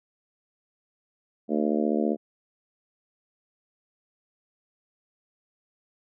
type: harmonic tone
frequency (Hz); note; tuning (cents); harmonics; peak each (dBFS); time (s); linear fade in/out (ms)
75.1; D2; +39; 3 / 4 / 5 / 6 / 7 / 8 / 9; -26 / -28 / -30 / -32 / -33 / -34 / -35; 1.48-2.17; 50
effects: none